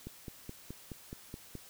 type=click train; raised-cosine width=3 ms; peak=-29 dBFS; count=8; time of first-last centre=0.07-1.553 s; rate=4.72 Hz; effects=white hiss -55 dBFS RMS until 1.69 s